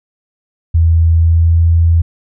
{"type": "tone with pitch glide", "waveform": "sine", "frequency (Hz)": [82.41, 83.51], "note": ["E2", "E2"], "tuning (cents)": [0, 23], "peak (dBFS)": -6, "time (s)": [0.74, 2.02], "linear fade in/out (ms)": 10, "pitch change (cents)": 23, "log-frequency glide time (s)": [1.14, 1.61], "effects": []}